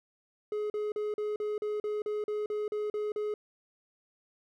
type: tone bursts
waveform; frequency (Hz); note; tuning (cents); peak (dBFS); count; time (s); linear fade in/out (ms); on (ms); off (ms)
triangle; 421.3; G#4; +25; -28; 13; 0.52-3.34; 2; 180; 40
effects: none